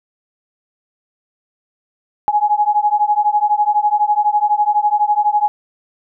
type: beating tone pair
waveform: sine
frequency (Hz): 830.6 / 842.6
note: G#5 / G#5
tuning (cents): 0 / +25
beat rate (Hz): 12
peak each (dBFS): -15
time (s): 2.28-5.48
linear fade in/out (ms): 0
effects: none